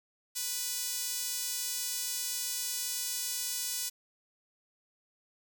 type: tone with high-pass filter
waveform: sawtooth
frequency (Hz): 493.9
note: B4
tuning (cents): 0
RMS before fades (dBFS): -35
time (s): 0.35-3.9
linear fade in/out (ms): 20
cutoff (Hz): 6000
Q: 0.91
effects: none